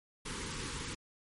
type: band-stop noise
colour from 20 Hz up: pink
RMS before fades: -40 dBFS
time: 0.25-0.95 s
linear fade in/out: 10 ms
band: 520 to 860 Hz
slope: 96 dB/octave
effects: MP3 48 kbps